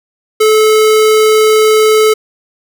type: tone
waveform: square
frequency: 433.2 Hz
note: A4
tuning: 27 cents flat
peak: -6 dBFS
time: 0.4-2.14 s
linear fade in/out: 10 ms
effects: none